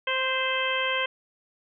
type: harmonic tone with a mistuned harmonic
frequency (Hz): 523.3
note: C5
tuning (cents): 0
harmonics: 1 / 2 / 3 / 4 / 5 / 6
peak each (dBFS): -31 / -31 / -31 / -31 / -31 / -31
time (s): 0.07-1.06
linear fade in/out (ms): 5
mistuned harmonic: 4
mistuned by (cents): -22
effects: none